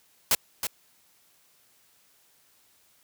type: noise with echo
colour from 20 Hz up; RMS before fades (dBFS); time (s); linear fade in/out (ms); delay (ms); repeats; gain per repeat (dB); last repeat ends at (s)
white; -21; 0.31-0.35; 2; 320; 1; -8; 0.67
effects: white hiss -63 dBFS RMS until 3.03 s + high-pass 60 Hz 12 dB/octave